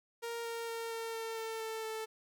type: tone with pitch steps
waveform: sawtooth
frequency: 466.2 / 462.4 / 458.7 / 455 / 451.4 / 447.7 / 444.1 / 440.5 Hz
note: A#4 / A#4 / A#4 / A#4 / A4 / A4 / A4 / A4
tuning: 0 / -14 / -28 / -42 / +44 / +30 / +16 / +2 cents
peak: -34 dBFS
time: 0.22-2.06 s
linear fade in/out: 20 ms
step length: 230 ms
effects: none